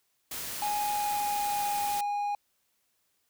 white noise, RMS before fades -37 dBFS, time 0.31-2.01 s, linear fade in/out 5 ms
triangle tone with pitch glide, 830 to 820.5 Hz, G#5 to G#5, -1 to -21 cents, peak -26 dBFS, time 0.62-2.35 s, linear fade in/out 2 ms, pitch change -20 cents, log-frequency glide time 0.77-1.52 s
effects white hiss -74 dBFS RMS until 3.29 s

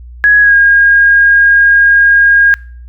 sine tone with pitch glide, 1670 to 1626.2 Hz, G#6 to G#6, +9 to -37 cents, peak -3 dBFS, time 0.24-2.54 s, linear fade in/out 0 ms, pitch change -46 cents, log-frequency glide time 0.41-0.55 s, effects noise-tail reverb RT60 0.5 s tail -25 dB re dry + added 60 Hz sine -28 dBFS peak until 2.88 s

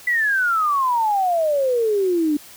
sine exponential sweep, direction down, 2001 to 289 Hz, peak -16 dBFS, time 0.07-2.37 s, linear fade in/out 5 ms, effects white hiss -43 dBFS RMS until 2.56 s

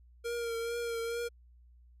square tone with vibrato, 466.2 Hz, A#4, in tune, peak -34 dBFS, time 0.24-1.29 s, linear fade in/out 20 ms, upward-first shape triangle, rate 2.3 Hz, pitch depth 33 cents each way, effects added 60 Hz sine -56 dBFS peak until 2 s + resampled to 32000 Hz

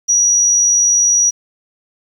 sine tone, 5800 Hz, F#8, 35 cents flat, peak -9 dBFS, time 0.08-1.31 s, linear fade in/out 20 ms, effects 7-bit

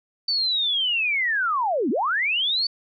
sine linear two-way sweep, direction down then up, 4579 to 210 to 4579 Hz, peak -20 dBFS, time 0.28-2.67 s, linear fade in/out 5 ms, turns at 1.9 s, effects none

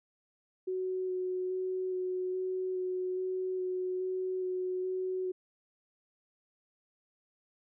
sine tone with vibrato, 370 Hz, F#4, in tune, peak -31 dBFS, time 0.67-5.32 s, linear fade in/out 10 ms, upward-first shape square, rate 1.2 Hz, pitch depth 9 cents each way, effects none

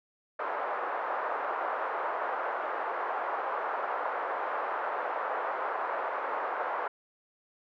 white band-pass noise, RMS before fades -33 dBFS, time 0.39-6.88 s, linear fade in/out 5 ms, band 490 to 1300 Hz, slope 24 dB/octave, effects none

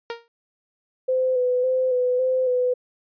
sawtooth tone with exponential decay, 466.2 Hz, A#4, in tune, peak -21 dBFS, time 0.1-0.28 s, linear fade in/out 1 ms, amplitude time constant 37 ms
sine tone with vibrato, 507 Hz, B4, 45 cents sharp, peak -18 dBFS, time 1.08-2.74 s, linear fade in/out 10 ms, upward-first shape square, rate 1.8 Hz, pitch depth 27 cents each way
effects resampled to 11025 Hz

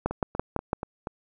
two click trains, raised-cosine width 1 ms, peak -18 / -10 dBFS, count 5 / 5, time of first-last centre 0.11-1.072 / 0.06-0.731 s, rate 4.16 / 5.96 Hz, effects none

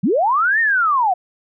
sine linear two-way sweep, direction up then down, 149.4 to 1864.7 to 693 Hz, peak -13 dBFS, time 0.03-1.14 s, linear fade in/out 10 ms, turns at 0.6 s, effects none

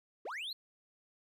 triangle linear sweep, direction up, 314.5 to 4300 Hz, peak -37 dBFS, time 0.25-0.53 s, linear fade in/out 5 ms, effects none

